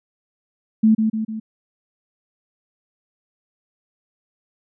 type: tone with echo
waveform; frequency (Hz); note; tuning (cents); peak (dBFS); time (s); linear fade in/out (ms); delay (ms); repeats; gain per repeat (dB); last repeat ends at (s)
sine; 219.3; A3; -6; -10; 0.83-0.95; 10; 150; 3; -5; 1.4
effects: none